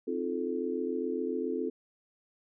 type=chord; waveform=sine; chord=F dominant seventh; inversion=second; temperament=just; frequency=261.9 / 314.3 / 349.2 / 436.5 Hz; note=C4 / Eb4 / F4 / A4; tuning=+2 / +18 / 0 / -14 cents; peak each=-35 / -39 / -35 / -34 dBFS; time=0.07-1.7 s; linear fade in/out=10 ms; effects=none